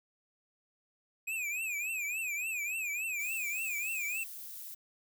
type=tone with vibrato; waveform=square; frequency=2489 Hz; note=D#7; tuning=in tune; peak=-34 dBFS; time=1.27-4.24 s; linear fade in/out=10 ms; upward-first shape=triangle; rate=3.5 Hz; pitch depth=160 cents each way
type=noise; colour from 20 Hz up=violet; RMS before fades=-45 dBFS; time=3.19-4.75 s; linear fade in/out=10 ms
effects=none